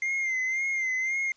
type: tone with vibrato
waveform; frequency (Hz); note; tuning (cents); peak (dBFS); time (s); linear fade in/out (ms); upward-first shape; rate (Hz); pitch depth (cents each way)
triangle; 2093; C7; 0; -24; 0.02-1.32; 2; sine; 1.9; 52
effects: white hiss -63 dBFS RMS until 1.36 s + resampled to 16000 Hz